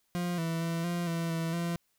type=tone with pitch steps; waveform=40% pulse; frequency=175.7 / 164.9 / 166.6 / 173.4 / 166.9 / 164.5 / 170.6 Hz; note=F3 / E3 / E3 / F3 / E3 / E3 / F3; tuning=+11 / +1 / +19 / -12 / +22 / -3 / -40 cents; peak=-29 dBFS; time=0.15-1.76 s; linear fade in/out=0 ms; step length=230 ms; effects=white hiss -74 dBFS RMS until 1.98 s